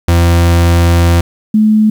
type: tone pair in turn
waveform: 40% pulse / sine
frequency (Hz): 85.4 / 215.2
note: F2 / A3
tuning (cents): -38 / -38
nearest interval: octave + major third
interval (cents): 1600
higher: second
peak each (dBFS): -5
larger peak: neither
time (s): 0.08-1.21 / 1.54-1.9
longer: first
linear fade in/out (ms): 5
effects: 7-bit